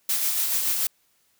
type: noise with tremolo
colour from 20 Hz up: blue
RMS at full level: -23 dBFS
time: 0.09-0.87 s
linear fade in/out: 2 ms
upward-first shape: sine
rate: 7 Hz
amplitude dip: 35%
effects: white hiss -66 dBFS RMS until 1.39 s